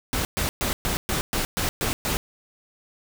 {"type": "noise bursts", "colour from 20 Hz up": "pink", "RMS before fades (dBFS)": -25, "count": 9, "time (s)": [0.13, 2.17], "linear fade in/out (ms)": 0, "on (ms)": 120, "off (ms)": 120, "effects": []}